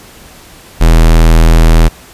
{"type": "tone", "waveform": "square", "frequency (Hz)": 40.77, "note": "E1", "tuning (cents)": -18, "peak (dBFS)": -3, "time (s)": [0.8, 1.89], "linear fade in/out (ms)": 20, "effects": ["pink hiss -36 dBFS RMS until 2.13 s", "resampled to 32000 Hz"]}